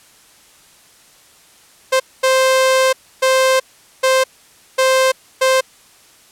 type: tone bursts at uneven times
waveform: sawtooth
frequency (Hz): 523.3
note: C5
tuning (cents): 0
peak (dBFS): -7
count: 6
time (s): 1.92-2 / 2.23-2.93 / 3.22-3.6 / 4.03-4.24 / 4.78-5.12 / 5.41-5.61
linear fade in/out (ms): 10
effects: white hiss -48 dBFS RMS until 6.31 s + low-pass 11000 Hz 12 dB/octave